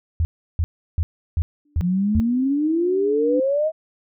sine tone bursts, 82.41 Hz, E2, in tune, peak -16 dBFS, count 6, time 0.2-2.2 s, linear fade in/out 0 ms, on 50 ms, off 340 ms
sine tone with exponential growth, 293.7 Hz, D4, in tune, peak -19 dBFS, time 1.65-3.4 s, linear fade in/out 5 ms, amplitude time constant 380 ms
sine exponential sweep, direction up, 169.5 to 646 Hz, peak -17 dBFS, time 1.8-3.72 s, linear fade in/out 50 ms
effects none

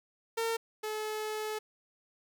sawtooth tone pair in turn, 455.5 / 429.9 Hz, A#4 / A4, -40 / -40 cents, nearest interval minor second, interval 100 cents, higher first, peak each -26 / -30 dBFS, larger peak first, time 0.37-0.57 / 0.83-1.59 s, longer second, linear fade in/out 10 ms, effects none

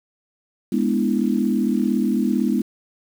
sine chord, E dominant seventh, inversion first, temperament equal with one note detuned, 207.7 / 245.4 / 293.7 / 329.6 Hz, G#3 / B3 / D4 / E4, 0 / -11 / 0 / 0 cents, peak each -21 / -21 / -26 / -25 dBFS, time 0.72-2.62 s, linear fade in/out 5 ms, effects 7-bit

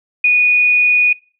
sine tone, 2466 Hz, D#7, 16 cents flat, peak -8 dBFS, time 0.24-1.13 s, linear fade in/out 5 ms, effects noise-tail reverb RT60 0.4 s tail -24 dB re dry

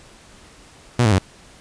sawtooth tone with pitch steps, 121.7 / 107.18 / 94.39 Hz, B2 / A2 / F#2, -25 / -45 / +35 cents, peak -9 dBFS, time 0.99-1.185 s, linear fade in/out 5 ms, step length 65 ms, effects pink hiss -47 dBFS RMS until 1.6 s + resampled to 22050 Hz

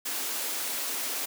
white high-pass noise, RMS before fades -32 dBFS, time 0.05-1.26 s, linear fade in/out 10 ms, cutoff 230 Hz, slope 48 dB/octave, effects none

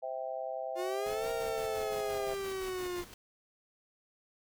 sine chord, C major, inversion none, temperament just, 523.3 / 654.1 / 784.9 Hz, C5 / E5 / G5, 0 / -14 / +2 cents, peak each -40 / -38 / -41 dBFS, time 0.02-2.35 s, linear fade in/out 20 ms
45% pulse linear two-way sweep, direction up then down, 349.2 to 465.2 to 349.2 Hz, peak -35 dBFS, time 0.75-3.05 s, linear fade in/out 50 ms, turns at 1.31 s
pink noise with tremolo, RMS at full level -47 dBFS, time 1.06-3.14 s, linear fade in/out 2 ms, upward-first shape square, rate 5.8 Hz, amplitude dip 50%
effects none

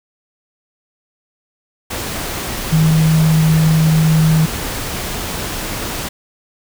sine tone in noise, 158.5 Hz, D#3, 32 cents sharp, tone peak -9 dBFS, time 2.72-4.46 s, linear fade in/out 10 ms, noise pink, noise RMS -23 dBFS, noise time 1.9-6.09 s, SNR +11 dB, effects none

